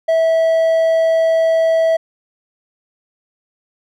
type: tone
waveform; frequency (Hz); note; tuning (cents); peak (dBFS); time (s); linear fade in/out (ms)
triangle; 652; E5; -19; -9; 0.08-1.97; 10
effects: none